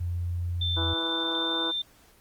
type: tone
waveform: sine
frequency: 87.31 Hz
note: F2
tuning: in tune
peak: -27 dBFS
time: 0-0.94 s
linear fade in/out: 10 ms
type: tone with pitch glide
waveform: sine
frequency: 3556 to 3583 Hz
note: A7 to A7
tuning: +18 to +31 cents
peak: -27 dBFS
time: 0.61-1.82 s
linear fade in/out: 5 ms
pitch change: +13 cents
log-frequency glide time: 0.78-1.68 s
type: harmonic tone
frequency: 164.81 Hz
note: E3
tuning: in tune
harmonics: 2 / 3 / 4 / 5 / 6 / 7 / 8 / 9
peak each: -33 / -37 / -42 / -42 / -37 / -43 / -43 / -38 dBFS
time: 0.76-1.72 s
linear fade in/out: 20 ms
effects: pink hiss -58 dBFS RMS until 2.2 s + Opus 24 kbps